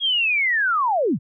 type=linear sweep; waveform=sine; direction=down; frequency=3322 to 94.9 Hz; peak=-17 dBFS; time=0-1.19 s; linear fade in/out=50 ms; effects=none